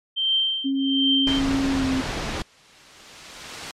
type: tone with tremolo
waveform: sine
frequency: 3136 Hz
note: G7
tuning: in tune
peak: -16 dBFS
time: 0.16-1.41 s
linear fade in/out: 20 ms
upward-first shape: triangle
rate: 1.3 Hz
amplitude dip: 100%
type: tone with pitch glide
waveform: sine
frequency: 271.7 to 262.9 Hz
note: C#4 to C4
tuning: -35 to +8 cents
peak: -20 dBFS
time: 0.64-2.02 s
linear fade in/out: 20 ms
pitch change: -57 cents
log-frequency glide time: 1.73-1.87 s
type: noise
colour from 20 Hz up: pink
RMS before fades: -27 dBFS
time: 1.27-2.42 s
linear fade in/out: 2 ms
type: noise with exponential growth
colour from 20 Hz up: white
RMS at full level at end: -29 dBFS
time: 1.59-3.71 s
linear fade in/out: 1 ms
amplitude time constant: 460 ms
effects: low-pass 5000 Hz 12 dB/octave + MP3 64 kbps